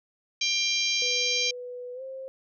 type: harmonic tone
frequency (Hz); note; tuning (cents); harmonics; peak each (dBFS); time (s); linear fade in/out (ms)
793; G5; +20; 3 / 4 / 5 / 6 / 7 / 8; -29 / -30 / -31 / -32 / -32 / -33; 0.41-1.51; 5
type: tone with pitch glide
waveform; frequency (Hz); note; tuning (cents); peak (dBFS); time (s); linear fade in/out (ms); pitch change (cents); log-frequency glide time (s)
sine; 493.9 to 529.3; B4 to C5; 0 to +20; -35; 1.02-2.28; 0; +120; 1.94-2.02
effects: none